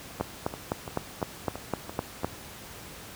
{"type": "two click trains", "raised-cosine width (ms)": 1, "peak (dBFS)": [-12, -21], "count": [9, 7], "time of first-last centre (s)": [[0.21, 2.246], [0.2, 2.234]], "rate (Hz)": [3.93, 2.95], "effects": ["pink hiss -44 dBFS RMS until 3.15 s", "high-pass 60 Hz 12 dB/octave"]}